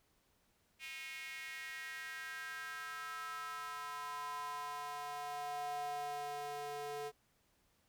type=tone with high-pass filter sweep; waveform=square; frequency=145.2 Hz; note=D3; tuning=19 cents flat; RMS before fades=-44 dBFS; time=0.79-7.12 s; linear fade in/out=50 ms; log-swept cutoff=2400 to 520 Hz; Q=4.6; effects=pink hiss -75 dBFS RMS until 7.88 s